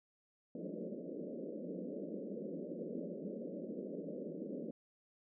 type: band-pass noise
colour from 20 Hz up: pink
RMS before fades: -44 dBFS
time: 0.55-4.71 s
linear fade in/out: 2 ms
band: 170 to 590 Hz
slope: 96 dB/octave
effects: none